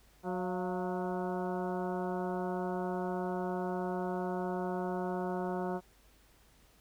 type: harmonic tone with a mistuned harmonic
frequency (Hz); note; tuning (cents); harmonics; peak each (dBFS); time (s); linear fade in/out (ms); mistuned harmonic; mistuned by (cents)
183.1; F#3; -18; 1 / 2 / 3 / 4 / 5 / 6 / 7 / 8; -37 / -37 / -42 / -40 / -43 / -49 / -50 / -50; 0.23-5.81; 50; 4; -60
effects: added 50 Hz sine -65 dBFS peak until 6.8 s + pink hiss -65 dBFS RMS until 6.8 s